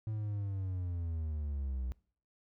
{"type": "linear sweep", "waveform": "triangle", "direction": "down", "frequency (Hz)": [110, 61], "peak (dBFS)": -32, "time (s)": [0.07, 1.92], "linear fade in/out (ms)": 0, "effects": ["noise-tail reverb RT60 0.5 s tail -23 dB re dry"]}